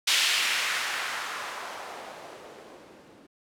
violet noise with low-pass filter sweep, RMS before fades -31 dBFS, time 0.07-3.27 s, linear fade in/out 10 ms, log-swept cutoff 3200 to 260 Hz, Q 1.3, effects none

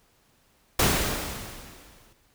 pink noise with exponential decay, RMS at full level -19 dBFS, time 0.79-2.13 s, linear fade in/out 5 ms, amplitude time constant 290 ms, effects pink hiss -64 dBFS RMS until 2.34 s

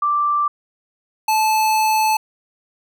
sine / square tone pair in turn, 1174.7 / 869.9 Hz, D6 / A5, 0 / -20 cents, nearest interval perfect fourth, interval 520 cents, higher first, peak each -15 dBFS, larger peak neither, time 0.02-0.48 / 1.28-2.17 s, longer second, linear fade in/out 5 ms, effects none

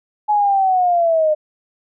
sine linear sweep, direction down, 848 to 605 Hz, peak -12 dBFS, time 0.28-1.35 s, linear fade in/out 20 ms, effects none

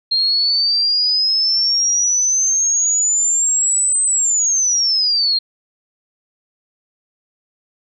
sine exponential two-way sweep, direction up then down, 4186 to 8230 to 4186 Hz, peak -13 dBFS, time 0.11-5.39 s, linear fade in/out 10 ms, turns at 4.03 s, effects none

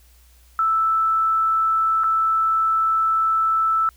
sine tone with dropouts, 1318.5 Hz, E6, in tune, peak -16 dBFS, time 0.59-3.89 s, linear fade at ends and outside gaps 1 ms, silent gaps 2.036-2.041 s, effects added 60 Hz sine -50 dBFS peak until 3.96 s + white hiss -57 dBFS RMS until 3.96 s

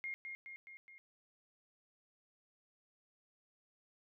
sine tone with echo, 2133 Hz, C7, 33 cents sharp, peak -39 dBFS, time 0.04-0.14 s, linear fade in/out 0 ms, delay 210 ms, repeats 4, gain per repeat -4 dB, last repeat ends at 0.98 s, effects none

